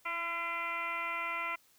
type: tone with frequency modulation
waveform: sine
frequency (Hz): 1702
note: G#6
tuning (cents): +42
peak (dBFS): -33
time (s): 0.05-1.56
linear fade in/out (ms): 10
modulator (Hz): 343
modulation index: 2.5
effects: white hiss -66 dBFS RMS until 1.78 s